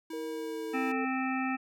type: tone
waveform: square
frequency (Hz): 322.6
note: E4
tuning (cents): -37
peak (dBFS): -39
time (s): 0.1-0.92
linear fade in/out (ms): 5
type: tone with pitch glide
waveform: sine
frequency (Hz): 466.6 to 444.5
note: A#4 to A4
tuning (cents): +2 to +18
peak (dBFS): -36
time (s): 0.13-1.05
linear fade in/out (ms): 5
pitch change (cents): -84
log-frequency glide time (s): 0.28-0.66
type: harmonic tone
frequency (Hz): 261.6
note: C4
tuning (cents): 0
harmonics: 1 / 3 / 5 / 7 / 9 / 10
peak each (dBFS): -31 / -36 / -38 / -39 / -41 / -41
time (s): 0.73-1.57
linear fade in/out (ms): 20
effects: none